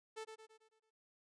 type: tone with echo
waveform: sawtooth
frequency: 440 Hz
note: A4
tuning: in tune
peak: -40 dBFS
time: 0.16-0.25 s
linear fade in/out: 20 ms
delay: 110 ms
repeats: 6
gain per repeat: -6 dB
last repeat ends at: 0.91 s
effects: resampled to 22050 Hz